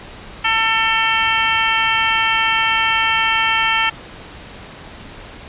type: harmonic tone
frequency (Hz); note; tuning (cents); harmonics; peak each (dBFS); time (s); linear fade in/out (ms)
447.5; A4; +29; 2 / 3 / 4 / 5 / 6 / 7; -21 / -21 / -21 / -21 / -21 / -21; 0.44-3.9; 10
effects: pink hiss -36 dBFS RMS until 5.48 s + resampled to 8000 Hz